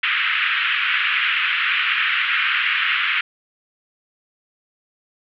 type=band-pass noise; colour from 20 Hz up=white; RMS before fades=-20 dBFS; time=0.03-3.21 s; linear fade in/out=5 ms; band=1300 to 3000 Hz; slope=48 dB/octave; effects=none